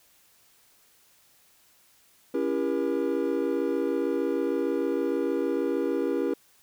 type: chord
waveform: triangle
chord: C# diminished seventh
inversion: none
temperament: just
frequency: 277.2 / 332.6 / 399.1 / 479 Hz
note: C#4 / E4 / G4 / Bb4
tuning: 0 / +16 / +31 / +47 cents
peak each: -28 dBFS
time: 2.34-6.34 s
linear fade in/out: 5 ms
effects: white hiss -61 dBFS RMS until 6.62 s